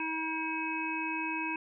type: harmonic tone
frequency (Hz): 319.8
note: D#4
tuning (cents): +48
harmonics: 1 / 3 / 5 / 7 / 8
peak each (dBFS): -37 / -37 / -42 / -44 / -35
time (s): 0-1.56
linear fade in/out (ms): 2
effects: none